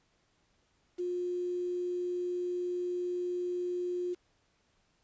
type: tone with quantisation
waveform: sine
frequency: 356.4 Hz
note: F4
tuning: 35 cents sharp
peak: -31 dBFS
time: 0.98-4.15 s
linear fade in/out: 20 ms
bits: 9
effects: pink hiss -72 dBFS RMS until 5.03 s + resampled to 16000 Hz